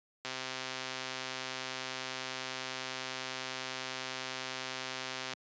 click train, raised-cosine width 0.2 ms, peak -20 dBFS, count 662, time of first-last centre 0.25-5.335 s, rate 130 Hz, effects high-pass 150 Hz 12 dB/octave + resampled to 16000 Hz

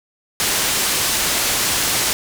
white low-pass noise, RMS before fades -19 dBFS, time 0.4-2.13 s, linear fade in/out 0 ms, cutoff 10000 Hz, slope 12 dB/octave, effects none

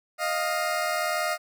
20% pulse tone pair together, 621 / 701.9 Hz, D#5 / F5, -3 / +9 cents, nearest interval major second, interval 212 cents, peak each -23 dBFS, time 0.18-1.38 s, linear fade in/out 50 ms, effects none

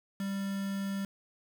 triangle tone with quantisation, 196.6 Hz, G3, 5 cents sharp, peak -30 dBFS, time 0.2-1.05 s, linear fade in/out 2 ms, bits 7, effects none

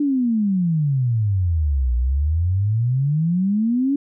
sine exponential two-way sweep, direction down then up, 297.7 to 58.9 to 286.9 Hz, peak -16 dBFS, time 0-3.96 s, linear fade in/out 5 ms, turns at 1.95 s, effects none

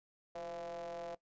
square ring-modulated tone, 82.41 Hz, E2, in tune, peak -40 dBFS, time 0.35-1.15 s, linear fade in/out 5 ms, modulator 599 Hz, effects noise-tail reverb RT60 0.1 s tail -18 dB re dry + resampled to 16000 Hz

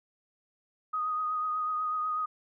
sine tone with vibrato, 1246 Hz, D#6, 2 cents sharp, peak -28 dBFS, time 0.93-2.26 s, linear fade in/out 10 ms, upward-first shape triangle, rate 8.1 Hz, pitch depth 27 cents each way, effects none

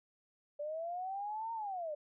sine linear two-way sweep, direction up then down, 578 to 925 to 578 Hz, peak -37 dBFS, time 0.59-1.95 s, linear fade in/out 10 ms, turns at 1.53 s, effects none

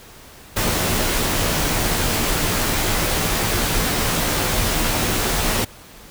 pink noise with comb filter, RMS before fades -20 dBFS, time 0.56-5.65 s, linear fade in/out 10 ms, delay 15 ms, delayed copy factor -0.55, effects pink hiss -43 dBFS RMS until 6.1 s

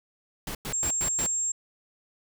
pink noise bursts, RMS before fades -34 dBFS, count 5, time 0.47-1.265 s, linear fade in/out 2 ms, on 79 ms, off 100 ms
sine tone, 7500 Hz, A#8, 10 cents sharp, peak -25 dBFS, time 0.73-1.52 s, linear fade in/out 5 ms
effects none

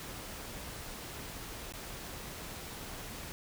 pink noise with dropouts, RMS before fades -44 dBFS, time 0-3.32 s, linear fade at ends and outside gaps 0 ms, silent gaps 1.723-1.737 s, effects none

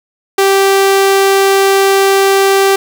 sawtooth tone, 390.7 Hz, G4, 6 cents flat, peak -3 dBFS, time 0.38-2.76 s, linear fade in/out 5 ms, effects 7-bit

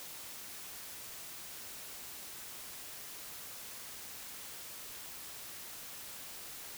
silence, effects white hiss -47 dBFS RMS until 6.77 s

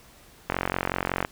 click train, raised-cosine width 0.5 ms, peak -9 dBFS, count 35, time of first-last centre 0.5-1.249 s, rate 45.4 Hz, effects pink hiss -53 dBFS RMS until 1.31 s

